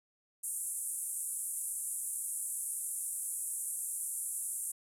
white band-pass noise, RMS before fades -38 dBFS, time 0.43-4.72 s, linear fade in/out 10 ms, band 8300 to 11000 Hz, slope 48 dB/octave, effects none

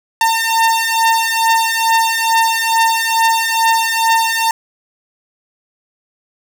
sawtooth beating tone pair, 905 / 907.3 Hz, A5 / A#5, +48 / -47 cents, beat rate 2.3 Hz, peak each -11 dBFS, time 0.21-4.51 s, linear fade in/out 2 ms, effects none

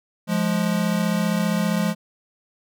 square tone pair together, 174.61 / 209.8 Hz, F3 / G#3, 0 / +18 cents, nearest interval minor third, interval 318 cents, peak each -23 dBFS, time 0.27-1.95 s, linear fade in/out 50 ms, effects none

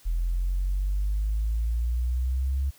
sine exponential sweep, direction up, 41.2 to 69.3 Hz, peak -22 dBFS, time 0.05-2.71 s, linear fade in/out 20 ms, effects tanh soft clip ceiling -19 dBFS + white hiss -56 dBFS RMS until 2.78 s

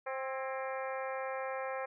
harmonic tone with a mistuned harmonic, 264 Hz, C4, 16 cents sharp, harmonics 2 / 3 / 4 / 5 / 6 / 7 / 8 / 9, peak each -38 / -42 / -44 / -46 / -48 / -49 / -50 / -51 dBFS, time 0.06-1.86 s, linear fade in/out 10 ms, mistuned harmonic 6, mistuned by +58 cents, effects none

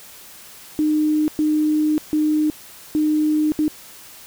sine tone bursts at uneven times, 305.4 Hz, D#4, 32 cents flat, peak -15 dBFS, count 5, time 0.79-1.28 / 1.39-1.98 / 2.13-2.5 / 2.95-3.52 / 3.59-3.68 s, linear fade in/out 0 ms, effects white hiss -42 dBFS RMS until 4.26 s

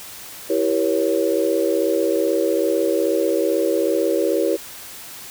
sine chord, E diminished seventh, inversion none, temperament equal with one note detuned, 329.6 / 392 / 478.4 / 554.4 Hz, E4 / G4 / Bb4 / Db5, 0 / 0 / +45 / 0 cents, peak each -22 dBFS, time 0.49-4.57 s, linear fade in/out 20 ms, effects white hiss -37 dBFS RMS until 5.3 s

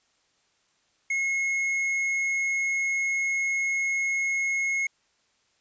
sine tone with tanh clipping, 2169 Hz, C#7, 38 cents flat, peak -25 dBFS, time 1.1-4.87 s, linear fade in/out 5 ms, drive 7 dB, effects white hiss -68 dBFS RMS until 5.6 s + resampled to 16000 Hz

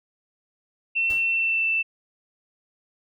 sine tone with pitch glide, 2698 to 2662 Hz, E7 to E7, +40 to +16 cents, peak -20 dBFS, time 0.95-1.83 s, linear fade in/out 20 ms, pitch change -24 cents, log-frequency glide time 1.31-1.68 s
pink noise with exponential decay, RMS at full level -37 dBFS, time 1.1-1.35 s, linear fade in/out 0 ms, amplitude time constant 53 ms
effects none

